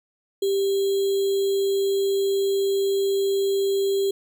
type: tone with sample-and-hold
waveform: sine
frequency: 393 Hz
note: G4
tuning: 4 cents sharp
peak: -19 dBFS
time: 0.42-4.11 s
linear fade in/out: 5 ms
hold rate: 3675 Hz
effects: none